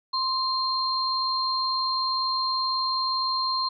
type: tone pair together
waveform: sine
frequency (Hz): 1046.5 / 4186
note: C6 / C8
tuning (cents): 0 / 0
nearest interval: 2 octaves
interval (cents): 2400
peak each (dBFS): -26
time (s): 0.13-3.69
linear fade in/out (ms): 10
effects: none